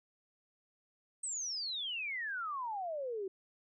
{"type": "exponential sweep", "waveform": "sine", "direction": "down", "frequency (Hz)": [8372, 370], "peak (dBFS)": -36, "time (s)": [1.23, 3.28], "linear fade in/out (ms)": 5, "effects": []}